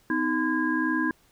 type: tone cluster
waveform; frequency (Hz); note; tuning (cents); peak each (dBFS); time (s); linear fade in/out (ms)
sine; 252.2 / 314.6 / 1018 / 1635; B3 / D#4 / C6 / G#6; +36 / +19 / -48 / -28; -29 / -26 / -32 / -28; 0.1-1.11; 2
effects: pink hiss -62 dBFS RMS until 1.31 s